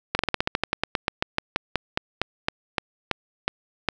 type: slowing click train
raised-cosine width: 0.3 ms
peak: -5 dBFS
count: 24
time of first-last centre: 0.15-3.887 s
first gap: 41 ms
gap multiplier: 1.11
effects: none